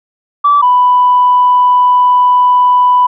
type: tone pair in turn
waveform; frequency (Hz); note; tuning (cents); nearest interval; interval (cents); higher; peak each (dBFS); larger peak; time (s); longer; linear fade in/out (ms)
sine; 1157 / 991.8; D6 / B5; -26 / +7; minor third; 267; first; -4; neither; 0.44-0.62 / 0.62-3.07; second; 10
effects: tanh soft clip ceiling 0 dBFS